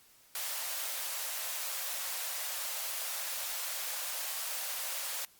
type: high-pass noise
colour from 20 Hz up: white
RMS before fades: -37 dBFS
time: 0.35-5.25 s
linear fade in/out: 2 ms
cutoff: 500 Hz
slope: 96 dB/octave
effects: white hiss -62 dBFS RMS until 5.39 s + Opus 48 kbps